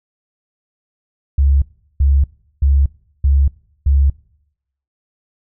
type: tone bursts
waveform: sine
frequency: 69.3 Hz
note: C#2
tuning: in tune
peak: -9 dBFS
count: 5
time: 1.38-4.1 s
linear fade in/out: 5 ms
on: 240 ms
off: 380 ms
effects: noise-tail reverb RT60 0.8 s tail -22 dB re dry